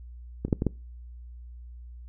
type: clicks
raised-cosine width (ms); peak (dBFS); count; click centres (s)
3; -15 / -26 / -8 / -13 / -10; 5; 0.45 / 0.482 / 0.528 / 0.621 / 0.667
effects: noise-tail reverb RT60 0.3 s tail -24 dB re dry + added 60 Hz sine -41 dBFS peak until 2.08 s